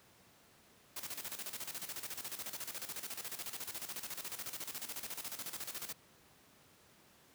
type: noise with tremolo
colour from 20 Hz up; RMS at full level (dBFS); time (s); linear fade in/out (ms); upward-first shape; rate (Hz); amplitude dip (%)
white; -42; 0.96-5.93; 5; square; 14; 70
effects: pink hiss -64 dBFS RMS until 7.34 s + high-pass 100 Hz 12 dB/octave